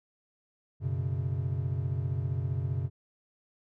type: chord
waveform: triangle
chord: F# suspended fourth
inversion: none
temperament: equal with one note detuned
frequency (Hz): 93.25 / 123.47 / 138.59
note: F#2 / B2 / C#3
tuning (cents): +14 / 0 / 0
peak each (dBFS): -31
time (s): 0.8-2.9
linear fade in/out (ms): 50
effects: none